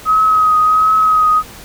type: tone with vibrato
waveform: sine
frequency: 1266 Hz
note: D#6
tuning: 30 cents sharp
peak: -8 dBFS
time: 0.05-1.43 s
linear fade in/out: 50 ms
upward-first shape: triangle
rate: 1.4 Hz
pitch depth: 28 cents each way
effects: pink hiss -35 dBFS RMS until 1.64 s